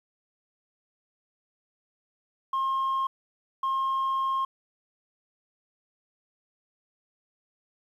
sine tone bursts at uneven times, 1069 Hz, C6, 37 cents sharp, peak -22 dBFS, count 2, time 2.53-3.07 / 3.63-4.45 s, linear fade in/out 5 ms, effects tanh soft clip ceiling -23 dBFS + 10-bit

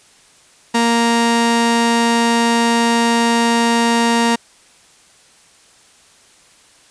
sawtooth tone pair together, 233.1 / 466.2 Hz, A#3 / A#4, 0 / 0 cents, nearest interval octave, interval 1200 cents, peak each -10 dBFS, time 0.74-4.36 s, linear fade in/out 10 ms, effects white hiss -49 dBFS RMS until 6.9 s + resampled to 22050 Hz

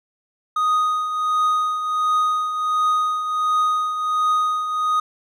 triangle tone with tremolo, 1244.5 Hz, D#6, in tune, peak -13 dBFS, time 0.56-5 s, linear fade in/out 5 ms, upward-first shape triangle, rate 1.4 Hz, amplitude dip 60%, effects none

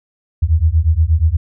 sine beating tone pair, 76.3 / 84.7 Hz, D#2 / E2, -33 / +48 cents, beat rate 8.4 Hz, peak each -13 dBFS, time 0.42-1.37 s, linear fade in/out 10 ms, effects none

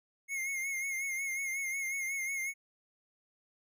square tone with vibrato, 2154 Hz, C7, 50 cents sharp, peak -34 dBFS, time 0.28-2.54 s, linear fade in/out 50 ms, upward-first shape sine, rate 5.5 Hz, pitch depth 49 cents each way, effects none

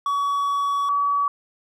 triangle / sine tone pair in turn, 1131 / 1138.9 Hz, C#6 / C#6, +34 / +46 cents, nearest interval unison, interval 12 cents, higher second, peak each -18 dBFS, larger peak neither, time 0.06-0.89 / 0.89-1.28 s, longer first, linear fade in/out 2 ms, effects none

